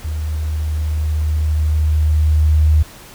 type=tone with level ramp; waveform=sine; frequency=76.9 Hz; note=D#2; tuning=20 cents flat; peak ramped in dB=-19 to -8 dBFS; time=0.04-2.83 s; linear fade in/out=10 ms; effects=pink hiss -39 dBFS RMS until 3.14 s